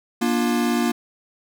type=chord; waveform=square; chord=Bb major; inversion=none; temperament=equal with one note detuned; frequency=236.9 / 293.7 / 349.2 Hz; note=Bb3 / D4 / F4; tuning=+28 / 0 / 0 cents; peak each=-21 / -27 / -26 dBFS; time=0.21-0.92 s; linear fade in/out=10 ms; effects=none